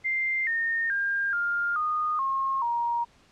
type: tone with pitch steps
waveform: sine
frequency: 2093 / 1832.6 / 1604.6 / 1405 / 1230.2 / 1077.2 / 943.2 Hz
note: C7 / A#6 / G6 / F6 / D#6 / C#6 / A#5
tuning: 0 / -30 / +40 / +10 / -20 / -50 / +20 cents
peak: -24 dBFS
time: 0.04-3.05 s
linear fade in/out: 20 ms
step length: 430 ms
effects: pink hiss -59 dBFS RMS until 3.31 s + low-pass 6000 Hz 12 dB/octave